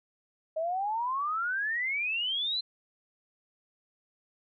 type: exponential sweep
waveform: sine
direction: up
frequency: 622.3 to 4129 Hz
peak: -28 dBFS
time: 0.56-2.61 s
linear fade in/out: 10 ms
effects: none